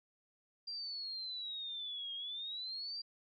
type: exponential two-way sweep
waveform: sine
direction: down then up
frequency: 4773 to 3228 to 4773 Hz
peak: -40 dBFS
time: 0.67-3.02 s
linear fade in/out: 10 ms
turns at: 2.14 s
effects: none